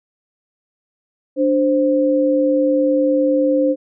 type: tone pair together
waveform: sine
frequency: 293.7 / 523.3 Hz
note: D4 / C5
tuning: 0 / 0 cents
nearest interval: minor seventh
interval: 1000 cents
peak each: -16 / -15 dBFS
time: 1.36-3.76 s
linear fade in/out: 50 ms
effects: none